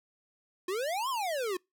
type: exponential two-way sweep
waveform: square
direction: up then down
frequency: 349.2 to 1110 to 349.2 Hz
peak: -31 dBFS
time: 0.68-1.57 s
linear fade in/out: 5 ms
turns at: 1.09 s
effects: noise-tail reverb RT60 0.2 s tail -26 dB re dry